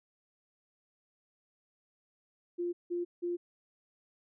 sine tone bursts, 349.2 Hz, F4, in tune, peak -31 dBFS, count 3, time 2.58-3.37 s, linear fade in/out 20 ms, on 150 ms, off 170 ms, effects none

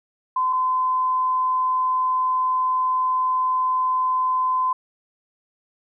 sine tone pair in turn, 1024 / 1024 Hz, C6 / C6, -38 / -38 cents, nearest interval unison, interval 0 cents, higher neither, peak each -18 dBFS, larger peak neither, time 0.36-0.53 / 0.53-4.73 s, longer second, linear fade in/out 5 ms, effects none

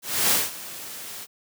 white noise with ADSR envelope, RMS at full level -19 dBFS, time 0.02-1.27 s, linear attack 290 ms, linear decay 190 ms, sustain -18 dB, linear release 41 ms, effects high-pass 100 Hz 12 dB/octave

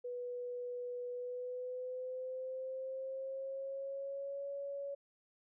sine tone with pitch glide, 490.8 to 560.5 Hz, B4 to C#5, -11 to +19 cents, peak -39 dBFS, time 0.04-4.95 s, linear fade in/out 10 ms, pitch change +230 cents, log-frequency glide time 1.1-4.48 s, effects none

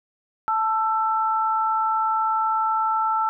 sine tone pair together, 880 / 1331.9 Hz, A5 / E6, 0 / +17 cents, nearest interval perfect fifth, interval 717 cents, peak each -22 dBFS, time 0.48-3.29 s, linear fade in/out 0 ms, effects none

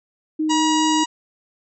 sine tone with vibrato, 310.2 Hz, D#4, 5 cents flat, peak -18 dBFS, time 0.39-1.04 s, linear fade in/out 10 ms, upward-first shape triangle, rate 4.9 Hz, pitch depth 9 cents each way
harmonic tone, 959 Hz, A#5, 49 cents sharp, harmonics 1 / 2 / 3 / 4 / 5 / 6 / 7 / 8, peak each -20 / -31 / -26 / -31 / -33 / -33 / -30 / -31 dBFS, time 0.49-1.06 s, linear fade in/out 20 ms
effects none

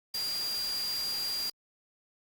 sine tone in noise, 4778 Hz, D8, 29 cents sharp, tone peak -31 dBFS, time 0.14-1.5 s, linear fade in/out 5 ms, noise white, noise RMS -40 dBFS, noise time 0.14-1.5 s, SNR +6 dB, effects Opus 48 kbps

